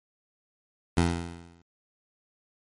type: tone with exponential decay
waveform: 15% pulse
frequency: 85.3 Hz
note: F2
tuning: 40 cents flat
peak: -12 dBFS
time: 0.97-1.62 s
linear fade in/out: 5 ms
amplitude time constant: 140 ms
effects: MP3 48 kbps